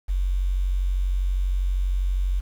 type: tone with quantisation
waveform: sine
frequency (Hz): 46.25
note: F#1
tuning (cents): 0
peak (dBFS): -20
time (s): 0.08-2.41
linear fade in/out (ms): 20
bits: 8
effects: none